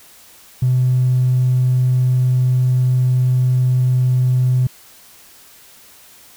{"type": "tone with tanh clipping", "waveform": "triangle", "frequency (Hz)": 127, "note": "B2", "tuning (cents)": 49, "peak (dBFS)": -11, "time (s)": [0.62, 4.67], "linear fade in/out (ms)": 5, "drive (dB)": 1, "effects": ["white hiss -45 dBFS RMS until 6.36 s"]}